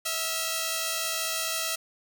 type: tone cluster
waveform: 5% pulse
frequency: 649 / 1368 / 3190 Hz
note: E5 / F6 / G7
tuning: -27 / -36 / +30 cents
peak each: -19 / -21 / -28 dBFS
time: 0.05-1.76 s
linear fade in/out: 10 ms
effects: none